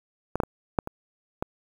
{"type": "clicks", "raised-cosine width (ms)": 1, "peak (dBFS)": [-12, -7, -17, -7, -19, -13], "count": 6, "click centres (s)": [0.356, 0.402, 0.435, 0.788, 0.874, 1.425], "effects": ["7-bit"]}